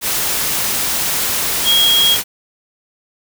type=tone in noise; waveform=sine; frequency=3277 Hz; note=G#7; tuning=24 cents flat; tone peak=-10 dBFS; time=1.64-2.18 s; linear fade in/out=50 ms; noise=white; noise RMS=-18 dBFS; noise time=0.01-2.24 s; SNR=+5 dB; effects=none